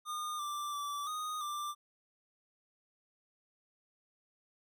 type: tone with pitch steps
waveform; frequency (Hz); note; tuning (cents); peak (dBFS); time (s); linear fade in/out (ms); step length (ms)
square; 1218 / 1177 / 1161 / 1241 / 1182; D#6 / D6 / D6 / D#6 / D6; -37 / +3 / -20 / -5 / +11; -37; 0.05-1.75; 50; 340
effects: none